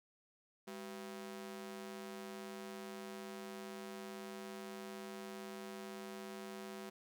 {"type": "ring-modulated tone", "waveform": "sawtooth", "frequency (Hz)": 293.7, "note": "D4", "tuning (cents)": 0, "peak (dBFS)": -39, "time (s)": [0.67, 6.9], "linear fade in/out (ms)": 10, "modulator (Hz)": 88, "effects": []}